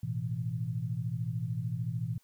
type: chord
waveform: sine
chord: A suspended second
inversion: none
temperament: equal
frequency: 110 / 123.47 / 164.81 Hz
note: A2 / B2 / E3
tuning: 0 / 0 / 0 cents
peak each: -36 / -34 / -37 dBFS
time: 0.03-2.18 s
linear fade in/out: 5 ms
effects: white hiss -69 dBFS RMS until 2.23 s